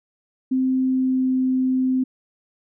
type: tone with pitch glide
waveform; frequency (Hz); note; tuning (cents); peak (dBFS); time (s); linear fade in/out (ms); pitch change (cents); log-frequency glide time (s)
sine; 260 to 258.5; C4 to C4; -11 to -21; -17; 0.51-2.04; 10; -10; 0.83-1.4
effects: none